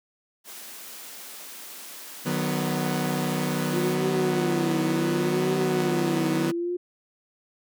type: high-pass noise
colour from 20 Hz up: white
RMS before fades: -41 dBFS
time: 0.44-3.97 s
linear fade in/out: 50 ms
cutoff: 190 Hz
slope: 48 dB/octave
type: chord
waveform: sawtooth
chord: B major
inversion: first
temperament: equal with one note detuned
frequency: 152.36 / 185 / 246.9 Hz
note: D#3 / F#3 / B3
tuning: -36 / 0 / 0 cents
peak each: -25 dBFS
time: 2.25-6.52 s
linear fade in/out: 20 ms
type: tone with vibrato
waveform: sine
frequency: 350 Hz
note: F4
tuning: 4 cents sharp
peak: -25 dBFS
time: 3.73-6.77 s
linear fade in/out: 10 ms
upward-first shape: triangle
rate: 0.68 Hz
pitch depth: 150 cents each way
effects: none